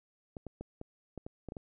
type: clicks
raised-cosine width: 2 ms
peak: -28 dBFS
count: 9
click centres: 0.368 / 0.467 / 0.61 / 0.814 / 1.177 / 1.265 / 1.487 / 1.521 / 1.568 s
effects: none